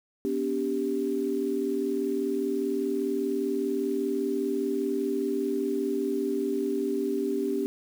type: chord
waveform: sine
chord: G major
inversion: first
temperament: equal with one note detuned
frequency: 246.9 / 287 / 392 Hz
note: B3 / D4 / G4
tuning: 0 / -40 / 0 cents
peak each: -32 / -30 / -28 dBFS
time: 0.25-7.66 s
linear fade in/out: 0 ms
effects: 8-bit